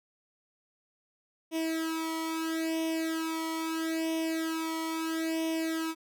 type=tone with flanger; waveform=sawtooth; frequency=323.5 Hz; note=E4; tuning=32 cents flat; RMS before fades=-32 dBFS; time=1.51-5.95 s; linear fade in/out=50 ms; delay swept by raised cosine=0.34 to 0.94 ms; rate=0.76 Hz; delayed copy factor=+0.9; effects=none